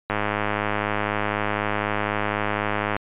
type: click train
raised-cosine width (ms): 0.5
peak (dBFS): -8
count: 299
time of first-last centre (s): 0.1-2.965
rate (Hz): 104
effects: resampled to 8000 Hz